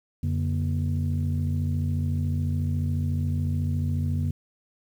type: tone cluster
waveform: sine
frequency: 89.2 / 143.2 / 238.2 Hz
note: F2 / D3 / A#3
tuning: +37 / -43 / +38 cents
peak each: -24 / -27 / -31 dBFS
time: 0.23-4.31 s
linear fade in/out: 5 ms
effects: tanh soft clip ceiling -17 dBFS + 9-bit